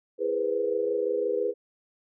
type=tone cluster; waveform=sine; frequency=334.2 / 412.9 / 488.2 / 514 Hz; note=E4 / G#4 / B4 / C5; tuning=+24 / -10 / -20 / -31 cents; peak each=-36 / -28 / -27 / -35 dBFS; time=0.18-1.54 s; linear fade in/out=50 ms; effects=none